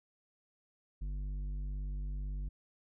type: tone with tanh clipping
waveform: sine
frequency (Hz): 49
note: G1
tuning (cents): 0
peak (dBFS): -37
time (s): 1.01-2.49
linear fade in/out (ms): 10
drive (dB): 9
effects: none